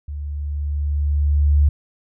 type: tone with level ramp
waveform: sine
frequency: 72.9 Hz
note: D2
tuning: 12 cents flat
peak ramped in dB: -26 to -10 dBFS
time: 0.08-1.69 s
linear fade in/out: 5 ms
effects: none